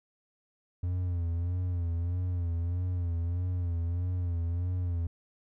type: tone with vibrato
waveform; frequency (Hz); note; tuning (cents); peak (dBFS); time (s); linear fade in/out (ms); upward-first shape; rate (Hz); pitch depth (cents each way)
triangle; 87.31; F2; 0; -26; 0.83-5.07; 5; sine; 1.6; 66
effects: none